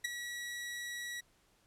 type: tone with ADSR envelope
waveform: sawtooth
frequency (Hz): 1928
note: B6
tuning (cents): -42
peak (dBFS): -26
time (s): 0.04-1.21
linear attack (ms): 10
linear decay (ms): 12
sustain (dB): -10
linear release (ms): 13
effects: pink hiss -70 dBFS RMS until 1.66 s + low-pass 12000 Hz 12 dB/octave